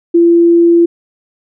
sine tone, 340.2 Hz, F4, 45 cents flat, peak -4 dBFS, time 0.14-0.86 s, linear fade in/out 10 ms, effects none

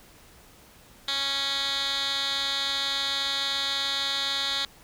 10% pulse tone with band-pass filter, 276.4 Hz, C#4, 5 cents flat, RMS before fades -28 dBFS, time 1.08-4.65 s, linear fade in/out 2 ms, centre 3500 Hz, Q 3.8, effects pink hiss -53 dBFS RMS until 4.83 s

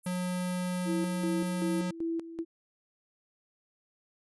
pink high-pass noise, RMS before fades -43 dBFS, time 0.03-1.82 s, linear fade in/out 20 ms, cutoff 10000 Hz, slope 48 dB/octave
square tone, 180.8 Hz, F#3, 40 cents flat, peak -31 dBFS, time 0.06-1.91 s, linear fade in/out 5 ms
sine tone with tremolo, 331.1 Hz, E4, 8 cents sharp, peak -29 dBFS, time 0.85-2.45 s, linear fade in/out 50 ms, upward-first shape square, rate 2.6 Hz, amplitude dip 75%
effects resampled to 24000 Hz

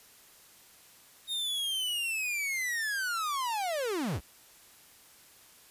45% pulse linear sweep, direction down, 3729 to 43.65 Hz, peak -30 dBFS, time 1.27-4.21 s, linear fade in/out 50 ms, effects white hiss -57 dBFS RMS until 5.7 s + resampled to 32000 Hz

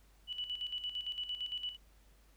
sine tone with tremolo, 2960 Hz, F#7, in tune, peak -35 dBFS, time 0.27-1.77 s, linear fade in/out 50 ms, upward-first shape square, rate 8.8 Hz, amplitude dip 65%, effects added 50 Hz sine -62 dBFS peak until 2.36 s + pink hiss -69 dBFS RMS until 2.36 s

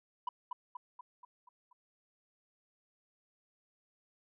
sine tone with echo, 987.8 Hz, B5, in tune, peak -30 dBFS, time 0.27-0.29 s, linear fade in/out 5 ms, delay 240 ms, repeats 6, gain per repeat -5 dB, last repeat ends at 1.73 s, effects tanh soft clip ceiling -32 dBFS

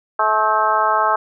harmonic tone with a mistuned harmonic, 215.7 Hz, A3, 34 cents flat, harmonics 2 / 3 / 4 / 5 / 6 / 7, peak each -29 / -22 / -19 / -19 / -19 / -25 dBFS, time 0.19-1.16 s, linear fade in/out 5 ms, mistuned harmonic 7, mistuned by +60 cents, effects none

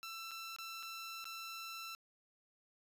15% pulse tone with dropouts, 1338 Hz, E6, 25 cents sharp, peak -38 dBFS, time 0.03-1.95 s, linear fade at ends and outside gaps 0 ms, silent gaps 0.31-0.315 / 0.563-0.586 / 0.827-0.831 / 1.243-1.254 s, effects resampled to 32000 Hz

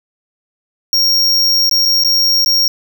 square tone with dropouts, 5570 Hz, F8, 5 cents flat, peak -10 dBFS, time 0.93-2.68 s, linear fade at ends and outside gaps 1 ms, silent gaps 1.695-1.712 / 1.853-1.857 / 2.037-2.047 / 2.447-2.46 s, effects 7-bit

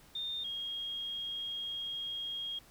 sine tone pair in turn, 3636 / 3260 Hz, A#7 / G#7, -44 / -33 cents, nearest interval major second, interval 189 cents, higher first, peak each -35 / -36 dBFS, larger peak first, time 0.15-0.44 / 0.44-2.59 s, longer second, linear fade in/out 5 ms, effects pink hiss -60 dBFS RMS until 2.7 s

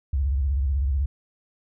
sine tone with vibrato, 68.3 Hz, C#2, 25 cents flat, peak -20 dBFS, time 0.13-1.06 s, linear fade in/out 5 ms, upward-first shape square, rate 16 Hz, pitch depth 140 cents each way, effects none

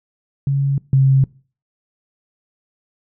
sine tone pair in turn, 138.59 / 134.49 Hz, C#3 / C3, 0 / +48 cents, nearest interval minor second, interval 52 cents, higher first, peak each -14 / -9 dBFS, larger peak second, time 0.47-0.78 / 0.93-1.24 s, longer neither, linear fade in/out 2 ms, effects noise-tail reverb RT60 0.4 s tail -23 dB re dry

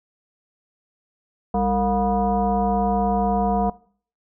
sine tone with frequency modulation, 458.1 Hz, A#4, 30 cents flat, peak -18 dBFS, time 1.54-3.7 s, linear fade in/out 5 ms, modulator 258 Hz, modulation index 1.7, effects noise-tail reverb RT60 0.5 s tail -21 dB re dry

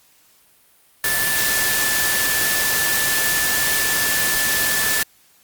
sine tone in noise, 1750 Hz, A6, 10 cents flat, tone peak -22 dBFS, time 1.04-5.03 s, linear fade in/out 2 ms, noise white, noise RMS -20 dBFS, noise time 1.04-5.03 s, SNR -5 dB, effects white hiss -55 dBFS RMS until 5.43 s + Opus 48 kbps

